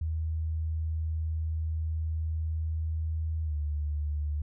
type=tone with pitch glide; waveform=sine; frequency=79.6 to 74.27 Hz; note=D#2 to D2; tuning=+40 to +20 cents; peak=-28 dBFS; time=0.01-4.42 s; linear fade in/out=5 ms; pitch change=-120 cents; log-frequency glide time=3.44-3.55 s; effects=none